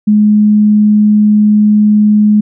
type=tone; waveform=sine; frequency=210.4 Hz; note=G#3; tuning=23 cents sharp; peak=-4 dBFS; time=0.07-2.41 s; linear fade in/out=10 ms; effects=none